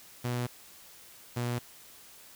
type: tone pair in turn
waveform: sawtooth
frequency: 122.2 / 120.94 Hz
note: B2 / B2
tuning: -18 / -36 cents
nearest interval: unison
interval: 18 cents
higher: first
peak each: -26 dBFS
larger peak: neither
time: 0.24-0.47 / 1.36-1.59 s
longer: neither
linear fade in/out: 10 ms
effects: white hiss -53 dBFS RMS until 2.35 s